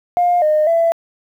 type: tone with pitch steps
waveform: sine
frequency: 707 / 612 / 668 Hz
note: F5 / D#5 / E5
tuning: +21 / -29 / +23 cents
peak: -10 dBFS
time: 0.17-0.92 s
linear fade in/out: 0 ms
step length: 250 ms
effects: tanh soft clip ceiling -7 dBFS + 8-bit